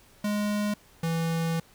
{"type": "tone pair in turn", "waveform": "square", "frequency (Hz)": [207.7, 164.91], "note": ["G#3", "E3"], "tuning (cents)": [0, 1], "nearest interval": "major third", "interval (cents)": 399, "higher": "first", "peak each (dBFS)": -26, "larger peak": "neither", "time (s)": [[0.24, 0.74], [1.03, 1.6]], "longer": "second", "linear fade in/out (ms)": 5, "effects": ["pink hiss -57 dBFS RMS until 1.74 s"]}